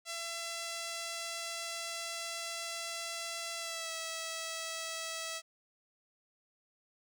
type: tone with pitch glide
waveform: 5% pulse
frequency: 673 to 652.3 Hz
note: E5 to E5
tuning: +36 to -18 cents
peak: -26 dBFS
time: 0.05-5.42 s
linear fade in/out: 50 ms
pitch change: -54 cents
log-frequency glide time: 3.58-3.92 s
effects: none